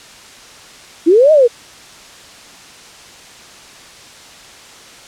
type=linear two-way sweep; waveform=sine; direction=up then down; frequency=305.4 to 640 to 452.7 Hz; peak=-5 dBFS; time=1.06-1.48 s; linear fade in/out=20 ms; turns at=1.32 s; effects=white hiss -38 dBFS RMS until 5.07 s + low-pass 7000 Hz 12 dB/octave